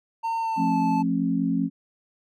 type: tone with pitch glide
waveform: triangle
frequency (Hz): 910 to 873.4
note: A#5 to A5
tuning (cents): -42 to -13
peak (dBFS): -22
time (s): 0.23-1.03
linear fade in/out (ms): 20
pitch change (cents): -71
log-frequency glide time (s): 0.39-0.75
type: chord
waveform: sine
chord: F augmented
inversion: none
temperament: equal with one note detuned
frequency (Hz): 174.61 / 220 / 270.1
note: F3 / A3 / C#4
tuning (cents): 0 / 0 / -45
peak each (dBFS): -26 / -27 / -24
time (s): 0.56-1.7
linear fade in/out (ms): 50
effects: none